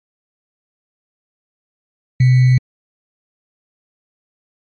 sine tone with sample-and-hold, 127.2 Hz, C3, 48 cents flat, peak -7 dBFS, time 2.2-2.58 s, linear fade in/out 5 ms, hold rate 2100 Hz, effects low-pass 4000 Hz 12 dB/octave + MP3 32 kbps

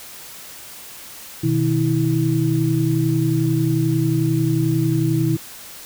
sine tone cluster, 124.7 / 155.9 / 325.2 Hz, B2 / D#3 / E4, +17 / +4 / -23 cents, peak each -20 dBFS, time 1.43-5.37 s, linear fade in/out 10 ms, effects white hiss -38 dBFS RMS until 5.85 s

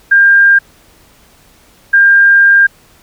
sine tone bursts at uneven times, 1601 Hz, G6, 36 cents sharp, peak -3 dBFS, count 2, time 0.11-0.59 / 1.93-2.67 s, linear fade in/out 10 ms, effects pink hiss -46 dBFS RMS until 3.02 s

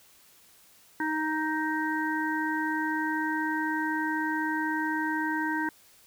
harmonic tone, 312 Hz, D#4, 5 cents sharp, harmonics 1 / 3 / 5 / 6, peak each -30 / -32 / -32 / -36 dBFS, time 1-5.69 s, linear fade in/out 2 ms, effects white hiss -58 dBFS RMS until 6.06 s

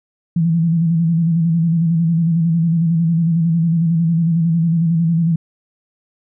sine tone with vibrato, 166 Hz, E3, 12 cents sharp, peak -12 dBFS, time 0.36-5.36 s, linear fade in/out 5 ms, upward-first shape square, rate 11 Hz, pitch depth 47 cents each way, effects none

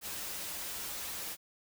white noise with comb filter, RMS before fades -40 dBFS, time 0.01-1.37 s, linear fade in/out 50 ms, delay 7.9 ms, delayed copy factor -0.5, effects none

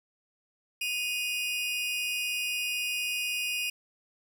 40% pulse tone pair together, 2489 / 2834 Hz, D#7 / F7, 0 / +25 cents, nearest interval major second, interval 225 cents, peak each -30 / -33 dBFS, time 0.81-3.7 s, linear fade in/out 5 ms, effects none

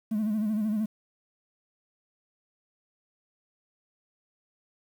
triangle tone with vibrato, 214 Hz, A3, 48 cents flat, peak -22 dBFS, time 0.11-0.86 s, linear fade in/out 10 ms, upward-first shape sine, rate 13 Hz, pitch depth 68 cents each way, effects tanh soft clip ceiling -20 dBFS + 9-bit

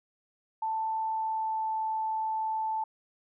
sine tone with pitch glide, 884 to 878.4 Hz, A5 to A5, +8 to -3 cents, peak -28 dBFS, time 0.62-2.84 s, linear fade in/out 5 ms, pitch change -11 cents, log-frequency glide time 1.01-1.83 s, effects none

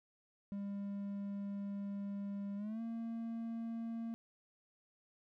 triangle tone with pitch glide, 200.4 to 228.9 Hz, G3 to A#3, +38 to -31 cents, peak -37 dBFS, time 0.52-4.14 s, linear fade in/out 0 ms, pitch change +231 cents, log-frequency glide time 2.56-2.81 s, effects none

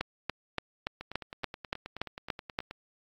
two click trains, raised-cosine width 0.3 ms, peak -24 / -14 dBFS, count 17 / 10, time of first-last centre 1.01-2.71 / 0.01-2.589 s, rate 9.41 / 3.49 Hz, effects AAC 64 kbps

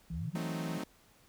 sine tone with vibrato, 164.81 Hz, E3, in tune, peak -37 dBFS, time 0.1-0.78 s, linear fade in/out 5 ms, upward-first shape sine, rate 17 Hz, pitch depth 12 cents each way
sine exponential sweep, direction up, 53 to 250.6 Hz, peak -37 dBFS, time 0.1-0.4 s, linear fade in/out 50 ms
sawtooth chord, F# diminished seventh, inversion none, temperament equal, 185 / 220 / 261.6 / 311.1 Hz, F#3 / A3 / C4 / Eb4, 0 / 0 / 0 / 0 cents, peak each -39 dBFS, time 0.35-0.84 s, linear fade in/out 5 ms
effects pink hiss -64 dBFS RMS until 1.28 s

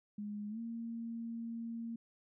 sine tone with pitch glide, 207.7 to 230.5 Hz, G#3 to A#3, 0 to -19 cents, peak -39 dBFS, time 0.18-1.96 s, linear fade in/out 5 ms, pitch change +181 cents, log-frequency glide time 0.49-0.59 s, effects none

